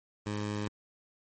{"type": "tone", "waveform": "15% pulse", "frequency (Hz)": 104.4, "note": "G#2", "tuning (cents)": 10, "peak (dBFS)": -26, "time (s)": [0.26, 0.68], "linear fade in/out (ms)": 5, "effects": ["MP3 32 kbps"]}